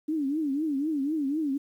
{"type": "tone with vibrato", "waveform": "sine", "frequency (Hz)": 293.7, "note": "D4", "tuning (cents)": 0, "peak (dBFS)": -25, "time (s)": [0.08, 1.58], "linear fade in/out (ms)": 10, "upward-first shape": "triangle", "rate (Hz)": 4, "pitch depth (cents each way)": 190, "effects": ["10-bit"]}